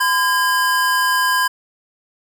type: tone pair together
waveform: square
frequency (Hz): 1017.7 / 1623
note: C6 / G#6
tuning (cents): -48 / -40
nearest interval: minor sixth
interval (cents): 808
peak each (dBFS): -18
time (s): 0-1.48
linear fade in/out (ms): 10
effects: none